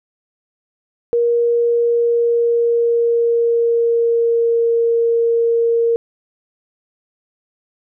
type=tone with pitch glide; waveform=sine; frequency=472.5 to 464.1 Hz; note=A#4 to A#4; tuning=+23 to -8 cents; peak=-12 dBFS; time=1.13-5.96 s; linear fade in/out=0 ms; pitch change=-31 cents; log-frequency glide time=1.29-4.65 s; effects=none